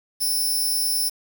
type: tone with amplitude modulation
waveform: 15% pulse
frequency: 5280 Hz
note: E8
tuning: 2 cents sharp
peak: -11 dBFS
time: 0.2-1.1 s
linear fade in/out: 20 ms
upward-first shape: sine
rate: 229 Hz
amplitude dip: 90%
effects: 7-bit